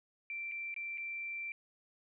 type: tone with dropouts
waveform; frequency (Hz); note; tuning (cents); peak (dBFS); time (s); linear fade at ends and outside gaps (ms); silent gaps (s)
sine; 2349; D7; 0; -38; 0.3-1.52; 1; 0.515-0.519 / 0.742-0.763 / 0.975-0.98
effects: none